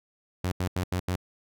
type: tone bursts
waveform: sawtooth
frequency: 90.9 Hz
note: F#2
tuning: 30 cents flat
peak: -22 dBFS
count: 5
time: 0.44-1.158 s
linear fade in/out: 5 ms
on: 78 ms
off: 82 ms
effects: none